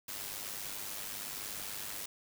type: noise with amplitude modulation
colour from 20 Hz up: white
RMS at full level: -39 dBFS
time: 0.08-2.06 s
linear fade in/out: 5 ms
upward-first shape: sine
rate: 101 Hz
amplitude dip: 55%
effects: none